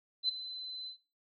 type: tone with ADSR envelope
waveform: sine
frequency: 4041 Hz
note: B7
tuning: 39 cents sharp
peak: -25 dBFS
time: 0.23-0.97 s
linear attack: 56 ms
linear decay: 15 ms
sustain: -15 dB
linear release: 98 ms
effects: noise-tail reverb RT60 0.3 s tail -18 dB re dry + AAC 48 kbps